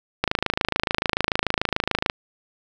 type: click train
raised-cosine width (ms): 0.3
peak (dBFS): -3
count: 51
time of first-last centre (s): 0.24-2.099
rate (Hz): 26.9
effects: none